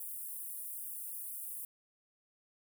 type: high-pass noise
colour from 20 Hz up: pink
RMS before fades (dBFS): -43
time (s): 0-1.65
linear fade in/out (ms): 2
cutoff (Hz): 9500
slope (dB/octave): 48
effects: none